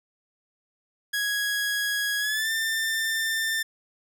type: tone with pitch glide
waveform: sawtooth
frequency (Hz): 1661.2 to 1790.7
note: G#6 to A6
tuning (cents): 0 to +30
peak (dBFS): -21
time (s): 1.13-3.63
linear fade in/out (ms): 10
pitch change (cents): +130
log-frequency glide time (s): 2.19-2.5
effects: none